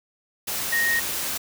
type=tone in noise; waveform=sine; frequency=1864.7 Hz; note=A#6; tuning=in tune; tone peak=-20 dBFS; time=0.72-1 s; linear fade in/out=10 ms; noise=white; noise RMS=-28 dBFS; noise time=0.47-1.38 s; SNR=+5 dB; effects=none